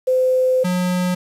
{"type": "tone pair in turn", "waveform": ["sine", "square"], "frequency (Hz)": [513, 180.64], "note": ["C5", "F#3"], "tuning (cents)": [-34, -41], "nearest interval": "octave + tritone", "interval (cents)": 1807, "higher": "first", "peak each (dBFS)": [-13, -18], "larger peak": "first", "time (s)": [[0.07, 0.64], [0.64, 1.15]], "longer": "first", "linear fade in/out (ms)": 10, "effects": ["resampled to 32000 Hz", "7-bit"]}